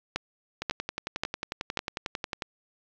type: two click trains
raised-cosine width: 0.2 ms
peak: -13 / -9 dBFS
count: 21 / 4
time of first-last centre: 0.62-2.422 / 0.16-1.773 s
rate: 11.1 / 1.86 Hz
effects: low-pass 5000 Hz 12 dB/octave + 8-bit